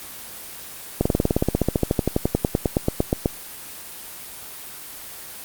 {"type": "slowing click train", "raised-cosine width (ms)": 2, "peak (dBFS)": -4, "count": 29, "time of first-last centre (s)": [1.01, 3.259], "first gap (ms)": 45, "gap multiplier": 1.04, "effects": ["white hiss -37 dBFS RMS until 5.44 s", "Opus 24 kbps"]}